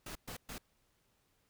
pink noise bursts, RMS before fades -45 dBFS, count 3, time 0.06-0.582 s, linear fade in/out 5 ms, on 94 ms, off 120 ms, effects pink hiss -75 dBFS RMS until 1.49 s

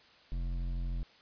sine tone with hard clipping, 43.65 Hz, F1, in tune, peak -34 dBFS, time 0.32-1.03 s, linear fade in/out 0 ms, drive 10 dB, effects white hiss -60 dBFS RMS until 1.21 s + resampled to 11025 Hz

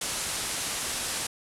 white low-pass noise, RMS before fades -32 dBFS, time 0.01-1.27 s, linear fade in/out 5 ms, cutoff 11000 Hz, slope 48 dB/octave, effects none

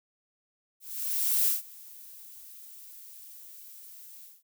violet noise with ADSR envelope, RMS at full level -24 dBFS, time 0.8-4.43 s, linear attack 670 ms, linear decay 150 ms, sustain -24 dB, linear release 200 ms, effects none

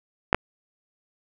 clicks, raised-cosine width 0.5 ms, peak -3 dBFS, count 2, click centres 0.329 / 0.346 s, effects none

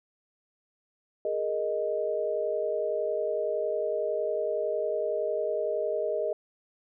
sine chord, Ab suspended second, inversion none, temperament equal, 415.3 / 466.2 / 622.3 Hz, Ab4 / Bb4 / Eb5, 0 / 0 / 0 cents, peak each -32 / -32 / -29 dBFS, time 1.25-6.33 s, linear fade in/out 2 ms, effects none

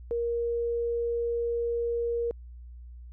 sine tone, 470 Hz, A#4, 14 cents sharp, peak -26 dBFS, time 0.11-2.31 s, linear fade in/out 0 ms, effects added 60 Hz sine -42 dBFS peak until 3.12 s

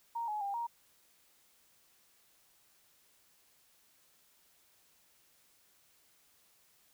sine tone with pitch steps, 931 / 845 / 799 / 938 Hz, A#5 / G#5 / G5 / A#5, -2 / +30 / +33 / +11 cents, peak -34 dBFS, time 0.15-0.67 s, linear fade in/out 10 ms, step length 130 ms, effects white hiss -68 dBFS RMS until 6.93 s

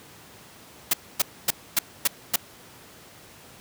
white noise bursts, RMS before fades -20 dBFS, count 6, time 0.91-2.36 s, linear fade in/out 5 ms, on 25 ms, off 260 ms, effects pink hiss -48 dBFS RMS until 3.6 s + high-pass 100 Hz 12 dB/octave

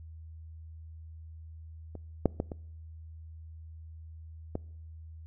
clicks, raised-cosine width 2 ms, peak -29 / -9 / -16 / -24 / -19 dBFS, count 5, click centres 1.953 / 2.257 / 2.401 / 2.518 / 4.554 s, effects noise-tail reverb RT60 0.8 s tail -25 dB re dry + added 80 Hz sine -44 dBFS peak until 5.26 s

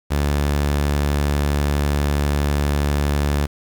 sawtooth tone, 72.3 Hz, D2, 27 cents flat, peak -13 dBFS, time 0.1-3.47 s, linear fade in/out 20 ms, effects 7-bit

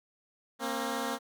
10% pulse tone pair together, 233.3 / 267.8 Hz, A#3 / C4, +2 / +40 cents, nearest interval major second, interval 238 cents, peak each -26 dBFS, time 0.59-1.19 s, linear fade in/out 50 ms, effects none

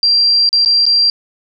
sine tone with dropouts, 4733 Hz, D8, 13 cents sharp, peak -8 dBFS, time 0.03-1.1 s, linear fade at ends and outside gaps 1 ms, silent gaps 0.491-0.529 / 0.649-0.659 / 0.855-0.864 s, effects none

